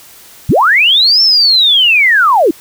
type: linear two-way sweep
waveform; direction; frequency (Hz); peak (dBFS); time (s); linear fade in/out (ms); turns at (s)
sine; up then down; 68.3 to 5430 to 278.3; -5; 0.49-2.51; 5; 1.22
effects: white hiss -38 dBFS RMS until 2.6 s